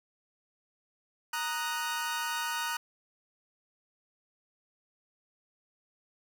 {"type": "chord", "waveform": "sawtooth", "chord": "D# minor", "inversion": "second", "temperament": "equal", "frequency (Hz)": [932.3, 1244.5, 1480], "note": ["A#5", "D#6", "F#6"], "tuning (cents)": [0, 0, 0], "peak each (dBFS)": [-31, -34, -32], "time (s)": [1.33, 2.77], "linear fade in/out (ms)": 5, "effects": []}